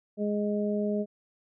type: harmonic tone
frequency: 207.7 Hz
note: G#3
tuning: in tune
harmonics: 1 / 2 / 3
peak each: -28 / -31 / -33 dBFS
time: 0.17-1.06 s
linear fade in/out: 50 ms
effects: none